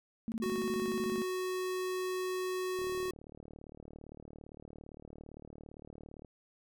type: tone bursts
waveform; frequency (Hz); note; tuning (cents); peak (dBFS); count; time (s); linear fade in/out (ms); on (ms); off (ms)
sine; 225.8; A3; +45; -33; 16; 0.28-1.219; 0; 39; 21
type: tone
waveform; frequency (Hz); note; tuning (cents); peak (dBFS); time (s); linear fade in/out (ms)
square; 369.5; F#4; -2; -34; 0.42-3.11; 5
type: click train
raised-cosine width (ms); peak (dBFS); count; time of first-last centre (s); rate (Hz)
2; -36; 131; 2.79-6.247; 37.6
effects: none